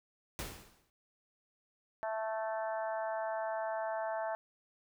pink noise with exponential decay, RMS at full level -38 dBFS, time 0.39-0.9 s, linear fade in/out 0 ms, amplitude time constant 110 ms
harmonic tone, 220 Hz, A3, in tune, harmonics 3 / 4 / 5 / 6 / 7 / 8, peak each -36 / -39 / -47 / -50 / -47 / -50 dBFS, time 2.03-4.35 s, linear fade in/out 0 ms
effects none

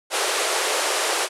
pink band-pass noise, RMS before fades -23 dBFS, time 0.1-1.29 s, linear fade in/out 50 ms, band 380 to 11000 Hz, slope 48 dB/octave, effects none

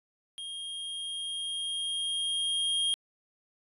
square tone with level ramp, 3235 Hz, G#7, 46 cents flat, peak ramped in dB -38 to -26 dBFS, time 0.38-2.94 s, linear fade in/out 0 ms, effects resampled to 32000 Hz

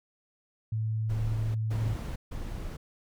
sine tone, 110 Hz, A2, in tune, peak -27 dBFS, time 0.72-1.94 s, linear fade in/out 5 ms
brown noise bursts, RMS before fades -36 dBFS, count 3, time 1.09-2.77 s, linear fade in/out 10 ms, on 460 ms, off 150 ms
effects none

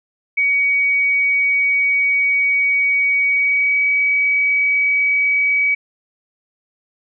sine tone with pitch glide, 2255 to 2272 Hz, C#7 to C#7, +29 to +42 cents, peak -13 dBFS, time 0.37-5.75 s, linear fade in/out 10 ms, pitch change +13 cents, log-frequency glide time 3.28-3.82 s, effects none

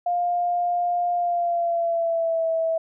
sine tone with pitch glide, 704 to 653.1 Hz, F5 to E5, +14 to -16 cents, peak -20 dBFS, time 0.06-2.78 s, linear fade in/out 5 ms, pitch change -130 cents, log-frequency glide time 1.14-2.48 s, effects none

